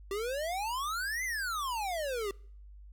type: exponential two-way sweep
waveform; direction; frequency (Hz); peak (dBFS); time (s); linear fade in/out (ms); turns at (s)
square; up then down; 383.6 to 2100 to 383.6; -33; 0.11-2.31; 2; 1.24
effects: noise-tail reverb RT60 0.6 s tail -26 dB re dry + added 50 Hz sine -48 dBFS peak until 2.92 s